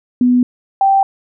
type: tone pair in turn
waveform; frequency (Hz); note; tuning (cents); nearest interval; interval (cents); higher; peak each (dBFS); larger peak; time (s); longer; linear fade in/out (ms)
sine; 247.5 / 781.5; B3 / G5; +4 / -6; octave + minor sixth; 1990; second; -8; neither; 0.21-0.43 / 0.81-1.03; neither; 2
effects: none